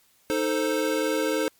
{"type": "chord", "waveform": "square", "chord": "A diminished", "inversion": "second", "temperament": "equal", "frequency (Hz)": [311.1, 440, 523.3], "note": ["Eb4", "A4", "C5"], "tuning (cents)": [0, 0, 0], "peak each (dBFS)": -28, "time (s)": [0.3, 1.48], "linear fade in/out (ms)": 0, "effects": ["white hiss -62 dBFS RMS until 1.59 s", "MP3 96 kbps"]}